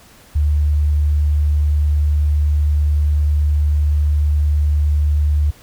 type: tone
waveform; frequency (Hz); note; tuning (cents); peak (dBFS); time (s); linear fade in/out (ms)
sine; 74.2; D2; +18; -12; 0.35-5.51; 10
effects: pink hiss -46 dBFS RMS until 5.62 s